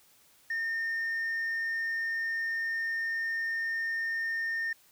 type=tone; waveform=sine; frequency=1822 Hz; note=A#6; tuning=40 cents flat; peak=-27 dBFS; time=0.5-4.73 s; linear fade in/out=5 ms; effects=tanh soft clip ceiling -28 dBFS + white hiss -62 dBFS RMS until 4.91 s